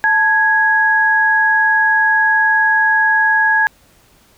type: tone pair together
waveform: sine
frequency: 880 / 1661.2 Hz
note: A5 / G#6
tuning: 0 / 0 cents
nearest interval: major seventh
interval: 1100 cents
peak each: -16 / -11 dBFS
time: 0.04-3.67 s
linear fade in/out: 0 ms
effects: pink hiss -51 dBFS RMS until 4.37 s